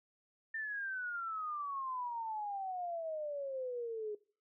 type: exponential sweep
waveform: sine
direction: down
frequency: 1804 to 414.9 Hz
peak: -37 dBFS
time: 0.54-4.15 s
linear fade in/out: 5 ms
effects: noise-tail reverb RT60 0.4 s tail -20 dB re dry